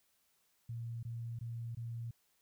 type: tone bursts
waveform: sine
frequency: 116.54 Hz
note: A#2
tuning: in tune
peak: -39 dBFS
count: 4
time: 0.69-2.11 s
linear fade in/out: 5 ms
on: 340 ms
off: 20 ms
effects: white hiss -75 dBFS RMS until 2.41 s